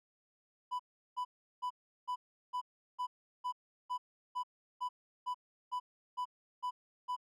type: tone bursts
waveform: triangle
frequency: 994 Hz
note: B5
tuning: 11 cents sharp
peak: -32 dBFS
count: 15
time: 0.71-7.165 s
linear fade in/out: 20 ms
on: 85 ms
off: 370 ms
effects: none